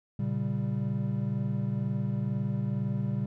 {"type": "chord", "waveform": "triangle", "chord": "G diminished", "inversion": "first", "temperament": "equal", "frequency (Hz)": [116.54, 138.59, 196], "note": ["Bb2", "Db3", "G3"], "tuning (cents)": [0, 0, 0], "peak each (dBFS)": -30, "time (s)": [0.19, 3.26], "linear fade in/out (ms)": 5, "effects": []}